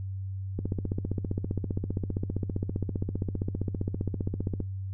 click train, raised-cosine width 3 ms, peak -17 dBFS, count 62, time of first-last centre 0.59-4.603 s, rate 15.2 Hz, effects noise-tail reverb RT60 0.2 s tail -22 dB re dry + added 96 Hz sine -32 dBFS peak until 4.93 s

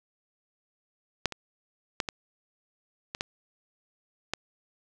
clicks, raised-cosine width 0.2 ms, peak -7 / -19 / -9 / -14 / -17 / -12 / -11 dBFS, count 7, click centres 1.257 / 1.323 / 2.002 / 2.088 / 3.149 / 3.209 / 4.336 s, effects none

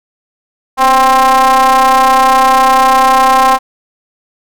square ring-modulated tone, 133.7 Hz, C3, 38 cents sharp, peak -3 dBFS, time 0.77-3.59 s, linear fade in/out 50 ms, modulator 920 Hz, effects none

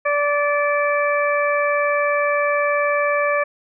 harmonic tone, 581 Hz, D5, 19 cents flat, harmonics 1 / 2 / 3 / 4, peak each -19 / -22 / -24 / -25 dBFS, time 0.05-3.44 s, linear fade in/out 10 ms, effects none

